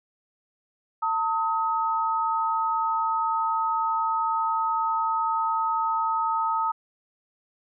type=tone pair together; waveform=sine; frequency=899 / 1268.8 Hz; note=A5 / D#6; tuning=+37 / +33 cents; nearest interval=tritone; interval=596 cents; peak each=-25 dBFS; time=1.02-6.72 s; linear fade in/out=10 ms; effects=none